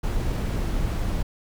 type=noise; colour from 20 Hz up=brown; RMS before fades=-25 dBFS; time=0.03-1.23 s; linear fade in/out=10 ms; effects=none